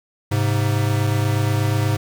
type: tone pair together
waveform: square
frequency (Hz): 104.61 / 132.9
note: G#2 / C3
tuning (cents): +13 / +27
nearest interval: major third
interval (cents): 414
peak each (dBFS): -19 / -23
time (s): 0.31-1.97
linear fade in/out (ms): 10
effects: 8-bit